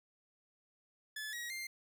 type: tone with pitch steps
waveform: sawtooth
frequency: 1725 / 1903 / 2099 Hz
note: A6 / A#6 / C7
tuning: -35 / +35 / +5 cents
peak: -37 dBFS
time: 1.16-1.67 s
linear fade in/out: 5 ms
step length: 170 ms
effects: none